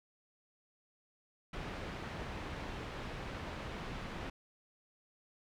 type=low-pass noise; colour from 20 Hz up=pink; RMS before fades=-43 dBFS; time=1.53-4.3 s; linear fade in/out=5 ms; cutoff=2800 Hz; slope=12 dB/octave; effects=none